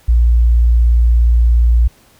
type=tone; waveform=sine; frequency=58.5 Hz; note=A#1; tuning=7 cents sharp; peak=-6 dBFS; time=0.08-1.88 s; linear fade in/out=10 ms; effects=tanh soft clip ceiling -2 dBFS + pink hiss -49 dBFS RMS until 2.19 s